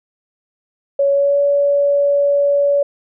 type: tone with pitch glide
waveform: sine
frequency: 559 to 568.8 Hz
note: C#5 to C#5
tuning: +14 to +45 cents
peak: -11 dBFS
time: 0.99-2.83 s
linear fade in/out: 5 ms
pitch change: +31 cents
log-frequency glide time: 1.11-1.4 s
effects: none